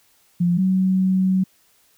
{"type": "tone pair in turn", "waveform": "sine", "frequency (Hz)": [174.61, 187.79], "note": ["F3", "F#3"], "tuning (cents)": [0, 26], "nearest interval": "minor second", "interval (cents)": 126, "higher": "second", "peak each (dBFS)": [-15, -15], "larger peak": "neither", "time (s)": [[0.4, 0.58], [0.58, 1.44]], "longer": "second", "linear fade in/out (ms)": 10, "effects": ["white hiss -59 dBFS RMS until 1.97 s"]}